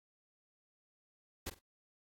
pink noise with echo, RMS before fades -40 dBFS, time 1.46-1.5 s, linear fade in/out 10 ms, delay 47 ms, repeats 2, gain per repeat -13 dB, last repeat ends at 1.594 s, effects AAC 64 kbps

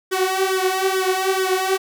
sawtooth tone with flanger, 377.9 Hz, F#4, 37 cents sharp, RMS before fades -20 dBFS, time 0.11-1.78 s, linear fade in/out 20 ms, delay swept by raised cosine 0.57 to 4.27 ms, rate 2.3 Hz, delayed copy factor +0.8, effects none

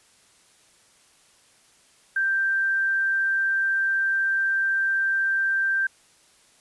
sine tone, 1573 Hz, G6, 6 cents sharp, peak -20 dBFS, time 2.16-5.87 s, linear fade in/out 5 ms, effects white hiss -58 dBFS RMS until 6.6 s + resampled to 24000 Hz

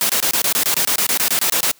white noise bursts, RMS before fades -17 dBFS, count 16, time 0.01-1.714 s, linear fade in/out 0 ms, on 84 ms, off 24 ms, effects white hiss -52 dBFS RMS until 1.79 s + high-pass 150 Hz 12 dB/octave

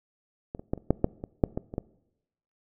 clicks, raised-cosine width 2 ms, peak -20 / -26 / -13 / -29 / -7 / -8 / -21 / -6 / -16 / -24 / -15 dBFS, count 11, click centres 0.549 / 0.595 / 0.735 / 0.777 / 0.906 / 1.044 / 1.239 / 1.438 / 1.575 / 1.739 / 1.781 s, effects noise-tail reverb RT60 0.9 s tail -22 dB re dry

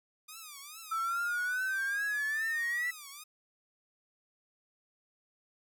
5% pulse tone with vibrato, 1211 Hz, D#6, 47 cents flat, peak -34 dBFS, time 0.28-3.24 s, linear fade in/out 10 ms, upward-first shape triangle, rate 2.4 Hz, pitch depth 190 cents each way
sine exponential sweep, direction up, 1314 to 1975.5 Hz, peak -30 dBFS, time 0.91-2.91 s, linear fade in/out 10 ms
effects none

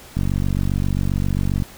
click train, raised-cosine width 5 ms, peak -9 dBFS, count 70, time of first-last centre 0.17-1.623 s, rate 47.5 Hz, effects pink hiss -42 dBFS RMS until 1.77 s

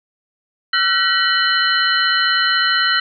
sine tone cluster, 1353 / 1509 / 1919 / 2996 / 4133 Hz, E6 / F#6 / A#6 / F#7 / C8, +45 / +34 / +50 / +21 / -22 cents, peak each -20 dBFS, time 0.73-3 s, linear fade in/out 5 ms, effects none

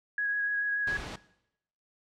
sine tone with vibrato, 1661.2 Hz, G#6, in tune, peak -27 dBFS, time 0.18-0.97 s, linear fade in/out 2 ms, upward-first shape square, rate 6.9 Hz, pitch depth 9 cents each way
pink noise, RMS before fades -39 dBFS, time 0.87-1.16 s, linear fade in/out 5 ms
effects noise-tail reverb RT60 0.8 s tail -18 dB re dry + low-pass 5000 Hz 12 dB/octave

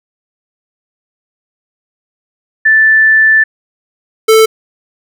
sine / square tone pair in turn, 1760 / 441.2 Hz, A6 / A4, 0 / +5 cents, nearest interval 2 octaves, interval 2395 cents, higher first, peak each -4 dBFS, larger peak neither, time 2.65-3.44 / 4.28-4.46 s, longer first, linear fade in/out 10 ms, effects none

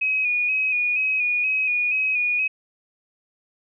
sine tone with vibrato, 2497 Hz, D#7, 6 cents sharp, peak -19 dBFS, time 0.01-2.48 s, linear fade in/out 10 ms, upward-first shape square, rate 2.1 Hz, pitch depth 31 cents each way, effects none

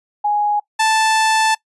sine / sawtooth tone pair in turn, 830.6 / 879.8 Hz, G#5 / A5, 0 / 0 cents, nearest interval minor second, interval 100 cents, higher second, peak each -14 / -9 dBFS, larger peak second, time 0.24-0.6 / 0.79-1.55 s, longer second, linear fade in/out 10 ms, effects noise-tail reverb RT60 0.1 s tail -21 dB re dry + resampled to 24000 Hz

